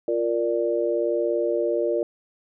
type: chord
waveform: sine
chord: Bb major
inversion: second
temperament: equal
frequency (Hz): 349.2 / 466.2 / 587.3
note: F4 / Bb4 / D5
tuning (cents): 0 / 0 / 0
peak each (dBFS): -25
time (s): 0.08-2.03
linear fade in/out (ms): 2
effects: none